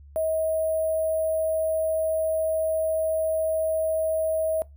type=tone with sample-and-hold; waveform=sine; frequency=636 Hz; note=D#5; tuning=38 cents sharp; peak=-22 dBFS; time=0.16-4.62 s; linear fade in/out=0 ms; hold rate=11025 Hz; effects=noise-tail reverb RT60 0.2 s tail -21 dB re dry + added 71 Hz sine -45 dBFS peak until 4.76 s